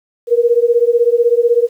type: beating tone pair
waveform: sine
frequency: 466.2 / 482.2 Hz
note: A#4 / B4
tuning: 0 / -41 cents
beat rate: 16 Hz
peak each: -12 dBFS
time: 0.27-1.69 s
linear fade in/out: 50 ms
effects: 8-bit